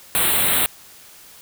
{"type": "band-stop noise", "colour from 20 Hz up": "white", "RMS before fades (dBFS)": -18, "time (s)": [0.15, 0.66], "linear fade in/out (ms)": 0, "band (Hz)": [4100, 8000], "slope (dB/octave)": 96, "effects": ["white hiss -45 dBFS RMS until 1.41 s"]}